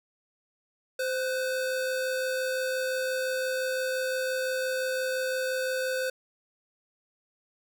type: tone pair together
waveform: square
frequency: 518 / 1488.2 Hz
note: C5 / F#6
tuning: -17 / +10 cents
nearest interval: octave + tritone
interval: 1827 cents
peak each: -29 / -35 dBFS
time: 0.99-6.1 s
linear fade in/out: 5 ms
effects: none